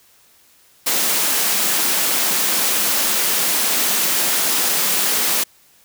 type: high-pass noise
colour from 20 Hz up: white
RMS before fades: -18 dBFS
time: 0.86-5.44 s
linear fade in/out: 10 ms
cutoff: 160 Hz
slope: 96 dB/octave
effects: white hiss -53 dBFS RMS until 5.84 s